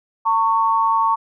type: tone pair together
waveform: sine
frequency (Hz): 905.5 / 1108.7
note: A5 / C#6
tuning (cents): +49 / 0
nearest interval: major third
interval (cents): 351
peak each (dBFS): -17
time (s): 0.25-1.16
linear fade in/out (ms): 20
effects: none